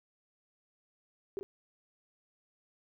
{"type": "tone with echo", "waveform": "sine", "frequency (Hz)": 392, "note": "G4", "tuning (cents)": 0, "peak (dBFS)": -33, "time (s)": [1.37, 1.39], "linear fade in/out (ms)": 0, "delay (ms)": 40, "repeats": 1, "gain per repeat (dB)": -5, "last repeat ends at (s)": 1.43, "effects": []}